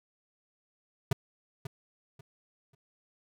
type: tone with echo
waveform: square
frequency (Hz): 134.9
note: C#3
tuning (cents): -47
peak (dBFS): -24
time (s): 1.11-1.13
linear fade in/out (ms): 5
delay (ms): 540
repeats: 3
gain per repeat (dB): -12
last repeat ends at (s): 2.75
effects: none